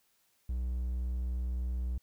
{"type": "tone", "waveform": "triangle", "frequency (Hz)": 61.74, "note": "B1", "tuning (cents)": 0, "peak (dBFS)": -29, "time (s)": [0.49, 1.98], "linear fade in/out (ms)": 5, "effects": ["white hiss -72 dBFS RMS until 2.02 s"]}